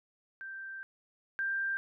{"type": "tone pair in turn", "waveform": "sine", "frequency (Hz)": [1568, 1582.6], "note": ["G6", "G6"], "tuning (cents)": [0, 16], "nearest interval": "unison", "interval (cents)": 16, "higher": "second", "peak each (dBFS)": [-40, -30], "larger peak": "second", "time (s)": [[0.41, 0.83], [1.39, 1.77]], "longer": "first", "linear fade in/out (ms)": 0, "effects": []}